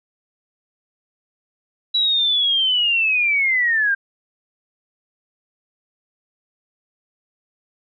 sine linear sweep, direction down, 3930 to 1568 Hz, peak -15 dBFS, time 1.94-3.95 s, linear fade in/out 10 ms, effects none

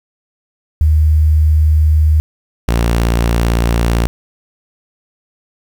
sine / sawtooth tone pair in turn, 77.2 / 57.83 Hz, D#2 / A#1, -13 / -13 cents, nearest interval perfect fourth, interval 500 cents, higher first, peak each -7 dBFS, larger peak neither, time 0.81-2.2 / 2.68-4.07 s, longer neither, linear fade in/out 0 ms, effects 7-bit

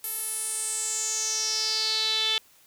sawtooth tone with band-pass filter sweep, 438.5 Hz, A4, 6 cents flat, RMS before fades -28 dBFS, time 0.04-2.38 s, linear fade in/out 0 ms, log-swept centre 12000 to 3400 Hz, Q 6.1, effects white hiss -58 dBFS RMS until 2.66 s

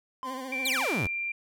20% pulse tone with vibrato, 261.6 Hz, C4, in tune, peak -31 dBFS, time 0.23-0.87 s, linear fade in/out 50 ms, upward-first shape sine, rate 14 Hz, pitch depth 56 cents each way
triangle tone with exponential decay, 1031 Hz, C6, 26 cents flat, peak -30 dBFS, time 0.23-1.02 s, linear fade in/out 0 ms, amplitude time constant 170 ms
sine tone with pitch glide, 2349 to 2375 Hz, D7 to D7, 0 to +19 cents, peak -29 dBFS, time 0.52-1.32 s, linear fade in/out 5 ms, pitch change +19 cents, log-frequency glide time 0.72-1.12 s
sawtooth exponential sweep, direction down, 4500 to 77 Hz, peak -24 dBFS, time 0.65-1.07 s, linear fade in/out 5 ms
effects none

